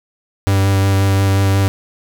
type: tone with vibrato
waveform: 45% pulse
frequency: 97.7 Hz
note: G2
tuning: 5 cents flat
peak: -11 dBFS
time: 0.47-1.68 s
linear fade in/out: 0 ms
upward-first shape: sine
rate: 5.6 Hz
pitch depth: 12 cents each way
effects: none